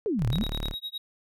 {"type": "exponential two-way sweep", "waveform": "sine", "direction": "down then up", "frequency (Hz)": [466.2, 103.83, 240.8], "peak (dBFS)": -24, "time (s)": [0.06, 0.43], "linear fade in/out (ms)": 0, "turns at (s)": 0.28}
{"type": "tone", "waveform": "sawtooth", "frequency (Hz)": 36.71, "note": "D1", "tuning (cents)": 0, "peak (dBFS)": -26, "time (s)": [0.18, 0.75], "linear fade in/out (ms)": 50}
{"type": "tone with tremolo", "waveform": "triangle", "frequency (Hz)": 3801, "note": "A#7", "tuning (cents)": 33, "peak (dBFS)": -29, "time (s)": [0.32, 0.98], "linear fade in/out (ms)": 5, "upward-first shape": "sine", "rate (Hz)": 9.7, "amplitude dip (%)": 100}
{"effects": []}